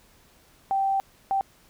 sine tone bursts at uneven times, 780 Hz, G5, 9 cents flat, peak -21 dBFS, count 2, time 0.71-1 / 1.31-1.41 s, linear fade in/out 0 ms, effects pink hiss -58 dBFS RMS until 1.69 s

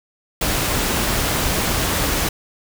pink noise, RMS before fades -20 dBFS, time 0.41-2.29 s, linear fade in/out 5 ms, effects none

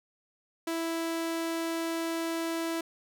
sawtooth tone, 330 Hz, E4, 2 cents sharp, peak -26 dBFS, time 0.67-2.81 s, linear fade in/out 5 ms, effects none

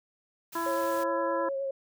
white noise, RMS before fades -44 dBFS, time 0.52-1.04 s, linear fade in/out 10 ms
harmonic tone, 334.7 Hz, E4, 26 cents sharp, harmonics 1 / 2 / 3 / 4 / 5, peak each -34 / -40 / -31 / -39 / -40 dBFS, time 0.55-1.49 s, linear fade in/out 5 ms
sine tone with vibrato, 546 Hz, C#5, 26 cents flat, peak -29 dBFS, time 0.66-1.71 s, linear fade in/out 5 ms, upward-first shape sine, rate 9.6 Hz, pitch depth 22 cents each way
effects none

